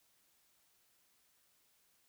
silence, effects white hiss -73 dBFS RMS until 2.08 s

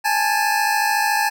25% pulse tone pair together, 823.2 / 877 Hz, G#5 / A5, -16 / -6 cents, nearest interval minor second, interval 110 cents, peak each -16 dBFS, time 0.04-1.3 s, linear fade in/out 20 ms, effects none

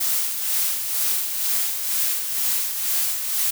blue noise with tremolo, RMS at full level -21 dBFS, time 0-3.51 s, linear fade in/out 10 ms, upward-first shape sine, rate 2.1 Hz, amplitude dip 50%, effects none

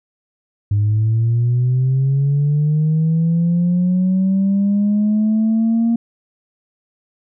sine linear sweep, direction up, 101.4 to 233.1 Hz, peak -11 dBFS, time 0.71-5.96 s, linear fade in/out 5 ms, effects tanh soft clip ceiling -10 dBFS

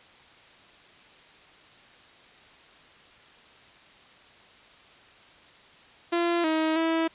sawtooth tone with pitch steps, 342.8 / 316.6 / 326.3 Hz, F4 / D#4 / E4, -32 / +30 / -18 cents, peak -19 dBFS, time 6.12-7.08 s, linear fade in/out 10 ms, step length 320 ms, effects white hiss -53 dBFS RMS until 7.14 s + resampled to 8000 Hz

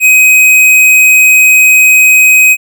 sine tone with hard clipping, 2520 Hz, D#7, 21 cents sharp, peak -3 dBFS, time 0-2.57 s, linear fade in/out 50 ms, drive 16 dB, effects none

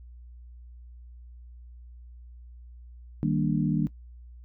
sine chord, Eb major seventh, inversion none, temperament equal, 155.56 / 196 / 233.1 / 293.7 Hz, Eb3 / G3 / Bb3 / D4, 0 / 0 / 0 / 0 cents, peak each -26 / -29 / -29 / -29 dBFS, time 3.23-3.87 s, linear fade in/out 0 ms, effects noise-tail reverb RT60 0.1 s tail -18 dB re dry + added 60 Hz sine -44 dBFS peak until 4.44 s

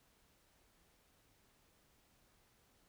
silence, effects pink hiss -72 dBFS RMS until 2.88 s

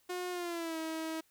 sawtooth tone with pitch glide, 360 to 320.7 Hz, F#4 to E4, -47 to -48 cents, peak -32 dBFS, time 0.09-1.21 s, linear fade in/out 10 ms, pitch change -201 cents, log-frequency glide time 0.31-0.78 s, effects white hiss -70 dBFS RMS until 1.3 s

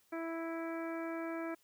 harmonic tone, 329.6 Hz, E4, in tune, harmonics 1 / 2 / 3 / 4 / 5 / 6 / 7, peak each -39 / -43 / -50 / -48 / -50 / -56 / -52 dBFS, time 0.12-1.55 s, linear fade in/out 10 ms, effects white hiss -71 dBFS RMS until 1.63 s

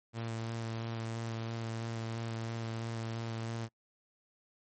sawtooth tone with vibrato, 114 Hz, A#2, 38 cents flat, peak -32 dBFS, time 0.13-3.69 s, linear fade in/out 50 ms, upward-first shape sine, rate 3 Hz, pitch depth 17 cents each way, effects noise-tail reverb RT60 0.1 s tail -25 dB re dry + MP3 32 kbps

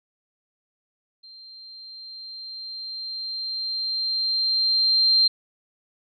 sine tone with level ramp, 4161 Hz, C8, 10 cents flat, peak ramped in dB -43 to -14 dBFS, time 1.23-5.28 s, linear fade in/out 10 ms, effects none

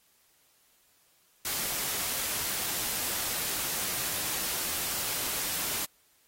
white noise, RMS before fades -32 dBFS, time 1.45-5.85 s, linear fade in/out 2 ms, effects white hiss -66 dBFS RMS until 6.27 s + AAC 48 kbps

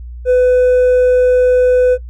triangle tone with hard clipping, 501 Hz, B4, 25 cents sharp, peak -6 dBFS, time 0.25-1.98 s, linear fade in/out 50 ms, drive 1 dB, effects noise-tail reverb RT60 0.1 s tail -21 dB re dry + added 60 Hz sine -26 dBFS peak until 2.09 s

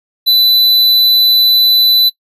square tone, 3994 Hz, B7, 19 cents sharp, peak -7 dBFS, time 0.26-2.1 s, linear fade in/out 20 ms, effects noise-tail reverb RT60 0.1 s tail -22 dB re dry + resampled to 32000 Hz

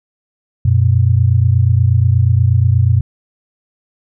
sine tone pair together, 92.45 / 120.8 Hz, F#2 / B2, -1 / -38 cents, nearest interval perfect fourth, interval 463 cents, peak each -11 dBFS, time 0.65-3.01 s, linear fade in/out 5 ms, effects none

